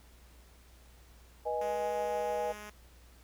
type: chord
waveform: sine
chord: G# minor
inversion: first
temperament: equal with one note detuned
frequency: 487.1 / 622.3 / 830.6 Hz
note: B4 / D#5 / G#5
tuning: -24 / 0 / 0 cents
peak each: -35 dBFS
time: 1.45-2.53 s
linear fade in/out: 20 ms
type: tone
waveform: 5% pulse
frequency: 209.4 Hz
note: G#3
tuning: 15 cents sharp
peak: -33 dBFS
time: 1.61-2.7 s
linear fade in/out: 5 ms
effects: added 60 Hz sine -56 dBFS peak until 3.23 s + pink hiss -62 dBFS RMS until 3.23 s